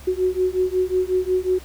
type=beating tone pair; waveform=sine; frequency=366.5 / 372 Hz; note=F#4 / F#4; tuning=-16 / +9 cents; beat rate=5.5 Hz; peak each=-21 dBFS; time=0.07-1.59 s; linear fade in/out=10 ms; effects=added 68 Hz sine -40 dBFS peak until 1.64 s + pink hiss -45 dBFS RMS until 1.64 s